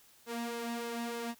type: tone with flanger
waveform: sawtooth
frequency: 234.5 Hz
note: A#3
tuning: 11 cents sharp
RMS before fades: -38 dBFS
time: 0.26-1.35 s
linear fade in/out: 50 ms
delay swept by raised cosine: 1.9 to 3.2 ms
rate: 3.3 Hz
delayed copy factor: +0.6
effects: white hiss -62 dBFS RMS until 1.39 s